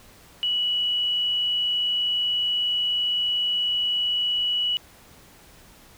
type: tone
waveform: sine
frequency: 2939 Hz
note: F#7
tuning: 12 cents flat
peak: -21 dBFS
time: 0.43-4.77 s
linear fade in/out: 0 ms
effects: pink hiss -51 dBFS RMS until 5.97 s